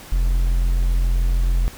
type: tone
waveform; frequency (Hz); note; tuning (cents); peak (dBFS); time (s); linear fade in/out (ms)
triangle; 43.48; F1; -7; -13; 0.12-1.68; 0
effects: pink hiss -40 dBFS RMS until 1.77 s

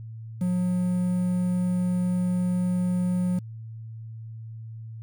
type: tone with quantisation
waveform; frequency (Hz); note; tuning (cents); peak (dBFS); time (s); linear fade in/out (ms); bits
triangle; 180.2; F#3; -45; -20; 0.41-3.39; 5; 8
effects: added 112 Hz sine -36 dBFS peak until 5.02 s

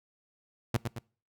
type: tone with echo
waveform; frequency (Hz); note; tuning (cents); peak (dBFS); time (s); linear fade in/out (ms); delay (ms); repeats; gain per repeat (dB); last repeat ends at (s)
sawtooth; 116.54; A#2; 0; -20; 0.74-0.77; 5; 110; 2; -6; 0.99
effects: noise-tail reverb RT60 0.4 s tail -24 dB re dry

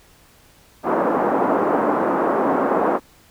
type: band-pass noise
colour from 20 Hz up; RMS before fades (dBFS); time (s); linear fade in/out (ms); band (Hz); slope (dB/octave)
pink; -19; 0.83-3; 50; 250 to 1200; 24
effects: pink hiss -52 dBFS RMS until 3.3 s

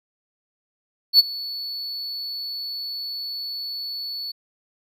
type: tone with ADSR envelope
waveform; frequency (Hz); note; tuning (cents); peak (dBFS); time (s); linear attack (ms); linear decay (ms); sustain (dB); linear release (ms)
triangle; 4435; C#8; 0; -6; 1.13-4.32; 61; 24; -21; 12
effects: none

